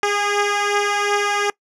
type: beating tone pair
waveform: 10% pulse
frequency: 408.6 / 411.3 Hz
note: G#4 / G#4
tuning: -28 / -17 cents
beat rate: 2.7 Hz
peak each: -10 / -15 dBFS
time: 0.03-1.5 s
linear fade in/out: 2 ms
effects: noise-tail reverb RT60 0.1 s tail -23 dB re dry + low-pass 7000 Hz 12 dB/octave